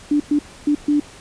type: tone bursts at uneven times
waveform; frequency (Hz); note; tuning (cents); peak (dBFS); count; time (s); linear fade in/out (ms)
sine; 293.7; D4; 0; -13; 4; 0.11-0.2 / 0.31-0.39 / 0.67-0.75 / 0.88-1; 5
effects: pink hiss -42 dBFS RMS until 1.2 s + resampled to 22050 Hz